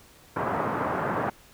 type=band-pass noise; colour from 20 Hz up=white; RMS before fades=-28 dBFS; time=0.36-1.3 s; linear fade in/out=5 ms; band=100 to 1300 Hz; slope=24 dB/octave; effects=pink hiss -54 dBFS RMS until 1.53 s